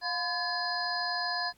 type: tone cluster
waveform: sine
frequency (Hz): 710 / 1020 / 1712 / 4187 / 4926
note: F5 / C6 / A6 / C8 / D#8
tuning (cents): +28 / -44 / -48 / 0 / -18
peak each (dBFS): -35 / -37 / -34 / -37 / -36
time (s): 0.01-1.53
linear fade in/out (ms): 50
effects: pink hiss -66 dBFS RMS until 1.57 s + AAC 64 kbps